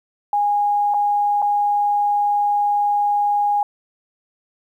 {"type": "tone with dropouts", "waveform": "sine", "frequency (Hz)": 822, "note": "G#5", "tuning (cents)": -18, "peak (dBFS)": -15, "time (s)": [0.33, 3.63], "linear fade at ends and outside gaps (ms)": 2, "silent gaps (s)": [[0.939, 0.943], [1.419, 1.424]], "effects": ["9-bit"]}